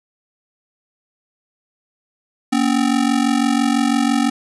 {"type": "ring-modulated tone", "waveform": "square", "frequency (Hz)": 258.3, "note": "C4", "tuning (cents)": -22, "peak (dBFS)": -12, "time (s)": [2.52, 4.3], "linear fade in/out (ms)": 10, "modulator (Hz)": 23, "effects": ["resampled to 24000 Hz", "7-bit"]}